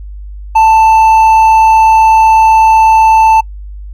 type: tone with hard clipping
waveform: triangle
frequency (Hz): 884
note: A5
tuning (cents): +8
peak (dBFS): -4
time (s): 0.55-3.41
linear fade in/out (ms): 10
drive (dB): 7
effects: noise-tail reverb RT60 0.1 s tail -26 dB re dry + added 50 Hz sine -23 dBFS peak until 3.93 s